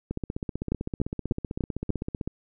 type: two click trains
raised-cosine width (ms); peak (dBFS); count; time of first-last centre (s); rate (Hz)
3; -12 / -17; 5 / 35; 0.72-1.903 / 0.11-2.276; 3.38 / 15.7
effects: none